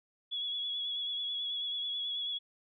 sine tone with vibrato, 3375 Hz, G#7, 27 cents sharp, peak -33 dBFS, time 0.31-2.39 s, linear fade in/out 20 ms, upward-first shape sine, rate 9.2 Hz, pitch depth 29 cents each way, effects none

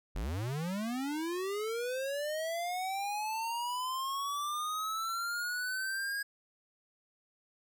square linear sweep, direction up, 38.6 to 1646 Hz, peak -34 dBFS, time 0.15-6.23 s, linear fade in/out 10 ms, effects none

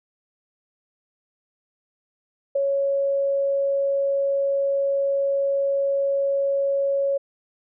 sine tone with ADSR envelope, 554.4 Hz, C#5, in tune, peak -16 dBFS, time 2.55-7.18 s, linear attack 9 ms, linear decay 5 ms, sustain -3 dB, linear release 12 ms, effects none

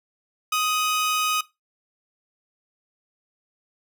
sawtooth tone pair together, 1251 / 2975 Hz, D#6 / F#7, +9 / +9 cents, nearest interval octave + minor third, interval 1500 cents, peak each -18 / -27 dBFS, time 0.52-1.41 s, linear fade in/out 5 ms, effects noise-tail reverb RT60 0.2 s tail -17 dB re dry

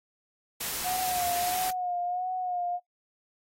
white noise, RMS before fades -33 dBFS, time 0.6-1.71 s, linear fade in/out 10 ms
sine tone with vibrato, 723 Hz, F#5, 40 cents flat, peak -28 dBFS, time 0.83-2.8 s, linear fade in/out 50 ms, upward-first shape sine, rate 1.5 Hz, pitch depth 43 cents each way
effects noise-tail reverb RT60 0.1 s tail -18 dB re dry + AAC 48 kbps

